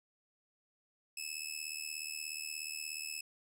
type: tone with amplitude modulation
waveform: 15% pulse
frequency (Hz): 2600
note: E7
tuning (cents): -24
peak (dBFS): -29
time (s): 1.17-3.21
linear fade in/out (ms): 5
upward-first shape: sine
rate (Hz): 76.8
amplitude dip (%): 80
effects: none